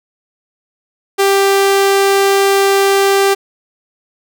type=tone; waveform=sawtooth; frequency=393.7 Hz; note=G4; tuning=8 cents sharp; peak=-5 dBFS; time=1.18-3.35 s; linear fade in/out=20 ms; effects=none